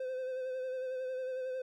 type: tone with vibrato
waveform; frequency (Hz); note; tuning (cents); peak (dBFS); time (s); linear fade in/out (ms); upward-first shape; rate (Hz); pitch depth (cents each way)
triangle; 515; C5; -28; -33; 0-1.62; 5; sine; 11; 29
effects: none